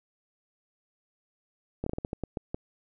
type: slowing click train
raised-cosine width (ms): 2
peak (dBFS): -18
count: 10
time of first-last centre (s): 1.84-2.545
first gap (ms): 24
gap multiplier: 1.28
effects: none